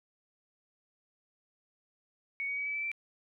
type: tone with pitch steps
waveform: sine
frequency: 2228 / 2250 / 2272 / 2295 / 2317 / 2340 Hz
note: C#7 / C#7 / C#7 / D7 / D7 / D7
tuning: +8 / +25 / +42 / -40 / -24 / -7 cents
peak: -32 dBFS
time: 2.4-2.916 s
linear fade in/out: 0 ms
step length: 86 ms
effects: none